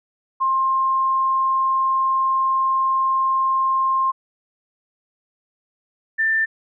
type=tone pair in turn; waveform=sine; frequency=1060 / 1782.7 Hz; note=C6 / A6; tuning=+22 / +22 cents; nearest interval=major sixth; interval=900 cents; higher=second; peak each=-16 dBFS; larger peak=neither; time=0.4-4.12 / 6.18-6.46 s; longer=first; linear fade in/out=20 ms; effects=none